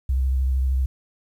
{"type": "tone with vibrato", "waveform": "sine", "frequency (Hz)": 65.41, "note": "C2", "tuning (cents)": 0, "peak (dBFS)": -18, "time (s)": [0.09, 0.86], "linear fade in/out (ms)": 5, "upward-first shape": "triangle", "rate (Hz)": 13, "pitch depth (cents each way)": 48, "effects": ["9-bit"]}